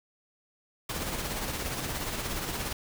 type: noise with tremolo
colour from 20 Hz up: pink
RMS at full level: -32 dBFS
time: 0.89-2.73 s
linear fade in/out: 5 ms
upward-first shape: sine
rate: 17 Hz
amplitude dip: 40%
effects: none